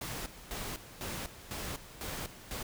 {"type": "noise with tremolo", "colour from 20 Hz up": "pink", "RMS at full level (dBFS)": -39, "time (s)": [0.01, 2.63], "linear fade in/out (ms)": 5, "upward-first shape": "square", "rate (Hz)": 2, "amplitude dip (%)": 75, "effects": []}